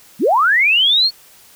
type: linear sweep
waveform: sine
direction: up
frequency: 155.56 to 4435 Hz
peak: -10 dBFS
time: 0.19-1.11 s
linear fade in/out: 50 ms
effects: white hiss -46 dBFS RMS until 1.55 s